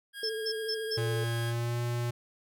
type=tone; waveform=25% pulse; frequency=1631 Hz; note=G#6; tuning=32 cents flat; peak=-35 dBFS; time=0.13-1.54 s; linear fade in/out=50 ms
type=tone with vibrato; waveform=sine; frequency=440 Hz; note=A4; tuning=in tune; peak=-33 dBFS; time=0.23-1.24 s; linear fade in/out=2 ms; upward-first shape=sine; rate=14 Hz; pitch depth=30 cents each way
type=tone bursts; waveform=sine; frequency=5274 Hz; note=E8; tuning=in tune; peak=-30 dBFS; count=4; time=0.23-0.974 s; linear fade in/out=10 ms; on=66 ms; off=160 ms
type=tone with pitch glide; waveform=square; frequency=116.54 to 119.75 Hz; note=A#2 to A#2; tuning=0 to +47 cents; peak=-30 dBFS; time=0.97-2.11 s; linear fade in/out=10 ms; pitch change=+47 cents; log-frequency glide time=1.42-1.81 s
effects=none

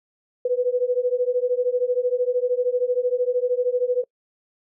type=beating tone pair; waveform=sine; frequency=489.4 / 502.4 Hz; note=B4 / B4; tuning=-16 / +30 cents; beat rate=13 Hz; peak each=-22 dBFS; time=0.45-4.04 s; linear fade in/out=5 ms; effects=noise-tail reverb RT60 0.1 s tail -25 dB re dry

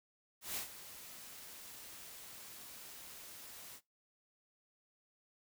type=noise with ADSR envelope; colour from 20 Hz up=white; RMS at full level=-39 dBFS; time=0.41-3.81 s; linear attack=150 ms; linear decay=110 ms; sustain=-13 dB; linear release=60 ms; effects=noise-tail reverb RT60 0.2 s tail -21 dB re dry

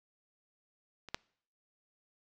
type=clicks; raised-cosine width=0.2 ms; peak=-29 / -15 dBFS; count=2; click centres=1.087 / 1.145 s; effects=noise-tail reverb RT60 0.6 s tail -26 dB re dry + low-pass 7000 Hz 12 dB/octave

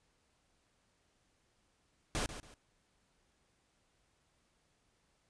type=noise with echo; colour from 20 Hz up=pink; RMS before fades=-35 dBFS; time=2.15-2.26 s; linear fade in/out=0 ms; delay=140 ms; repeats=2; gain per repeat=-11 dB; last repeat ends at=2.54 s; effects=pink hiss -75 dBFS RMS until 5.29 s + resampled to 22050 Hz

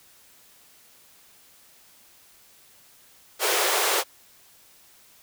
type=high-pass noise; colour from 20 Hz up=pink; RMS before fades=-23 dBFS; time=3.39-4.04 s; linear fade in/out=50 ms; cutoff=360 Hz; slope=96 dB/octave; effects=white hiss -55 dBFS RMS until 5.22 s

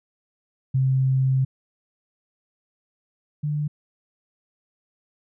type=tone pair in turn; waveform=sine; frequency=132.1 / 148.7 Hz; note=C3 / D3; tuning=+17 / +22 cents; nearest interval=major second; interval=205 cents; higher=second; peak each=-17 / -22 dBFS; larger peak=first; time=0.74-1.45 / 3.43-3.68 s; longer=first; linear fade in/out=10 ms; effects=none

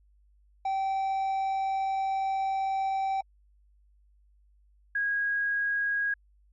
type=tone pair in turn; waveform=triangle / sine; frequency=774 / 1643.8 Hz; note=G5 / G#6; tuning=-22 / -18 cents; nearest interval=octave + minor second; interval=1304 cents; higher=second; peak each=-24 / -25 dBFS; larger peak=first; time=0.65-3.21 / 4.95-6.14 s; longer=first; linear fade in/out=5 ms; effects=added 50 Hz sine -59 dBFS peak until 6.52 s + MP3 32 kbps

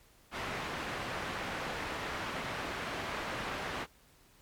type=low-pass noise; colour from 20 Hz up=white; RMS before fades=-38 dBFS; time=0.31-3.87 s; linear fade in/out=50 ms; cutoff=1900 Hz; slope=12 dB/octave; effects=pink hiss -63 dBFS RMS until 4.41 s + MP3 96 kbps

